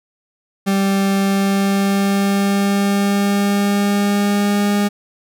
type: tone with pitch glide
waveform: 40% pulse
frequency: 196 to 204 Hz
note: G3 to G#3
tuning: 0 to -31 cents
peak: -13 dBFS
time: 0.66-4.89 s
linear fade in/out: 20 ms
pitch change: +69 cents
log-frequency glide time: 1.17-4.68 s
effects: none